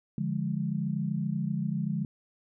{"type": "chord", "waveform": "sine", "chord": "D diminished", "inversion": "none", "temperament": "equal", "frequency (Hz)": [146.83, 174.61, 207.7], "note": ["D3", "F3", "Ab3"], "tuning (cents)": [0, 0, 0], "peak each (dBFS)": -32, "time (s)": [0.18, 2.05], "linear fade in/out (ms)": 2, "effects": []}